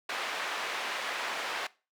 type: band-pass noise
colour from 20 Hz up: white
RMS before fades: -35 dBFS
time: 0.09-1.67 s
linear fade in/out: 5 ms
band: 530 to 2400 Hz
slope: 12 dB/octave
effects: noise-tail reverb RT60 0.3 s tail -20 dB re dry